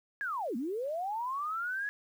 sine linear two-way sweep, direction down then up, 1697 to 215.9 to 1697 Hz, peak -32 dBFS, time 0.21-1.89 s, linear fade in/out 0 ms, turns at 0.56 s, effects 10-bit

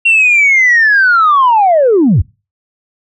sine linear sweep, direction down, 2753 to 65.41 Hz, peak -4 dBFS, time 0.05-2.22 s, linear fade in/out 10 ms, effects noise-tail reverb RT60 0.3 s tail -25 dB re dry + tanh soft clip ceiling -2 dBFS

